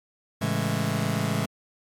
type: chord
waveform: sawtooth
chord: A major seventh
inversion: none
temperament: just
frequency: 110 / 137.5 / 165 / 206.2 Hz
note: A2 / C#3 / E3 / G#3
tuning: 0 / -14 / +2 / -12 cents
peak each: -25 dBFS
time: 0.41-1.46 s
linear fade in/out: 10 ms
effects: MP3 64 kbps